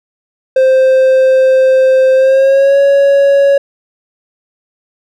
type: tone with pitch glide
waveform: triangle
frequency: 523.3 to 557.6 Hz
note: C5 to C#5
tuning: 0 to +10 cents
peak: -3 dBFS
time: 0.56-3.58 s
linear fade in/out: 5 ms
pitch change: +110 cents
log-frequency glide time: 2.14-2.79 s
effects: none